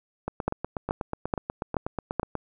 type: two click trains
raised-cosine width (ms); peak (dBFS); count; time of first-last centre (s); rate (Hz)
1; -10 / -15; 5 / 18; 0.48-2.197 / 0.28-2.353; 2.33 / 8.2
effects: none